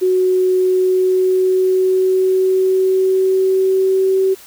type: tone with pitch glide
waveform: sine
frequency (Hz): 370 to 381.7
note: F#4 to G4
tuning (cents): 0 to -46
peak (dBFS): -11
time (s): 0.01-4.35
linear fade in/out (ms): 20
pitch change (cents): +54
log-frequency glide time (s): 0.54-4.23
effects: white hiss -41 dBFS RMS until 4.46 s